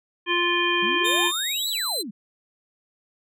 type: harmonic tone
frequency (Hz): 349.2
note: F4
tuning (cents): 0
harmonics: 1 / 3 / 5 / 7 / 9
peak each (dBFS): -26 / -26 / -26 / -26 / -26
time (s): 0.26-1.32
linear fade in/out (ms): 50
type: exponential two-way sweep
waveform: sine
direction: up then down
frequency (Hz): 185 to 4376 to 185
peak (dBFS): -31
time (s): 0.82-2.11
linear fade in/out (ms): 10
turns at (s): 1.69
type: tone with pitch glide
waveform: sawtooth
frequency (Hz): 3639 to 4061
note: A#7 to B7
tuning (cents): -42 to +48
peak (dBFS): -22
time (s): 1.04-2.03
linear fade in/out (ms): 20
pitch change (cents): +190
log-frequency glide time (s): 1.3-1.89
effects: none